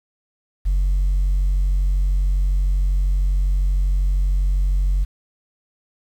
sine tone, 46.35 Hz, F#1, 4 cents sharp, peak -13 dBFS, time 0.65-5.05 s, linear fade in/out 20 ms, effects tanh soft clip ceiling -14 dBFS + 8-bit

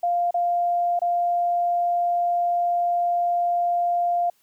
sine tone with dropouts, 698.5 Hz, F5, in tune, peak -19 dBFS, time 0.03-4.3 s, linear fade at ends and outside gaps 5 ms, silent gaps 0.309-0.342 / 0.992-1.017 s, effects white hiss -64 dBFS RMS until 4.42 s

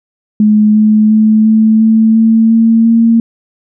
sine tone with pitch steps, 212.2 / 214.5 / 216.9 / 219.3 / 221.7 / 224.2 / 226.6 / 229.1 Hz, G#3 / A3 / A3 / A3 / A3 / A3 / A#3 / A#3, +38 / -44 / -25 / -6 / +13 / +33 / -49 / -30 cents, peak -4 dBFS, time 0.4-3.2 s, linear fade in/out 2 ms, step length 350 ms, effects none

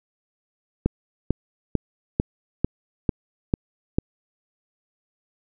click train, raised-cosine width 3 ms, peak -6 dBFS, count 8, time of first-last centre 0.86-3.985 s, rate 2.24 Hz, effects none

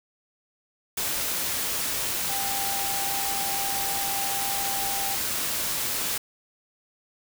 sine tone in noise, 791 Hz, G5, 15 cents sharp, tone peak -32 dBFS, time 2.29-5.15 s, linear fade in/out 5 ms, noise white, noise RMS -28 dBFS, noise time 0.97-6.18 s, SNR -7 dB, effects none

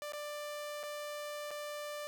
sawtooth tone with dropouts, 591 Hz, D5, 11 cents sharp, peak -36 dBFS, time 0.02-2.07 s, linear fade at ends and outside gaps 0 ms, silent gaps 0.122-0.134 / 0.831-0.835 / 1.507-1.513 s, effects none

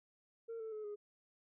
sine tone with pitch steps, 457.8 / 443 / 428.6 / 414.7 Hz, A#4 / A4 / A4 / G#4, -31 / +12 / -45 / -3 cents, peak -40 dBFS, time 0.48-0.96 s, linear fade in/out 20 ms, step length 120 ms, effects tanh soft clip ceiling -40 dBFS

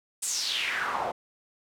pink noise with band-pass filter sweep, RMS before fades -30 dBFS, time 0.22-1.12 s, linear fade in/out 10 ms, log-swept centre 8700 to 630 Hz, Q 4.1, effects none

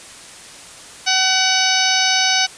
harmonic tone with a mistuned harmonic, 756 Hz, F#5, 37 cents sharp, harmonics 1 / 2 / 3 / 4 / 5 / 6 / 7 / 8, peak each -22 / -22 / -22 / -22 / -22 / -22 / -22 / -22 dBFS, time 1.06-2.47 s, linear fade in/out 20 ms, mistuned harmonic 4, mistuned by -40 cents, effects white hiss -38 dBFS RMS until 2.57 s + resampled to 22050 Hz

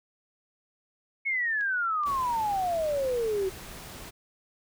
sine exponential sweep, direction down, 2217 to 370 Hz, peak -25 dBFS, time 1.25-3.5 s, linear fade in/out 20 ms
click train, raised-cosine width 0.2 ms, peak -32 dBFS, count 4, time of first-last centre 1.61-2.887 s, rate 2.35 Hz
pink noise, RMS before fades -43 dBFS, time 2.05-4.11 s, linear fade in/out 20 ms
effects none

